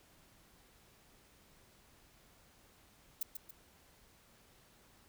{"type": "noise with echo", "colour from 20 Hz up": "violet", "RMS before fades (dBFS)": -35, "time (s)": [3.21, 3.23], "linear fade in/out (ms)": 5, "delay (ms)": 140, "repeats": 2, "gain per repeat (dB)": -7, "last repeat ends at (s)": 3.51, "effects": ["pink hiss -65 dBFS RMS until 5.08 s"]}